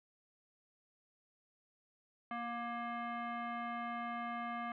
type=tone with frequency modulation; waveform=sine; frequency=234.7 Hz; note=A#3; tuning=12 cents sharp; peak=-38 dBFS; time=2.31-4.72 s; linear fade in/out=2 ms; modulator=946 Hz; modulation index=1.6; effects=none